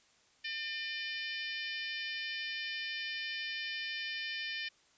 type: harmonic tone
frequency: 601 Hz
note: D5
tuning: 40 cents sharp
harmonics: 3 / 4 / 5 / 6 / 7 / 8 / 9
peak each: -41 / -42 / -43 / -48 / -50 / -47 / -51 dBFS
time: 0.44-4.69 s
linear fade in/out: 10 ms
effects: white hiss -67 dBFS RMS until 4.97 s + resampled to 16000 Hz